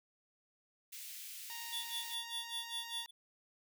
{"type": "high-pass noise", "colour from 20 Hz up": "white", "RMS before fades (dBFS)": -48, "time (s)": [0.92, 2.15], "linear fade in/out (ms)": 10, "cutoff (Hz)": 2100, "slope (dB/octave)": 24}
{"type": "tone", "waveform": "10% pulse", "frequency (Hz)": 932.3, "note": "A#5", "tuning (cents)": 0, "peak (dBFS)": -37, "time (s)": [1.5, 3.06], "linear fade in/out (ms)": 0}
{"type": "tone with tremolo", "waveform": "square", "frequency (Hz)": 3461, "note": "A7", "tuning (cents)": -29, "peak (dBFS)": -38, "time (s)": [1.72, 3.11], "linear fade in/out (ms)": 10, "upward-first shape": "sine", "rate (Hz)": 5, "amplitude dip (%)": 100}
{"effects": []}